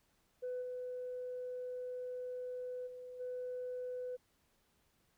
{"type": "tone with level steps", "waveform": "sine", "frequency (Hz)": 500, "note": "B4", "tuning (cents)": 21, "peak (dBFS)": [-36, -39, -46, -38], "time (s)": [0.42, 4.17], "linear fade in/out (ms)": 20, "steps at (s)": [0.61, 2.86, 3.19], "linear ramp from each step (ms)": 20, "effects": ["tanh soft clip ceiling -35 dBFS", "pink hiss -75 dBFS RMS until 5.17 s"]}